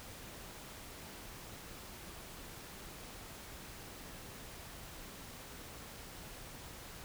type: silence
effects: pink hiss -50 dBFS RMS until 7.04 s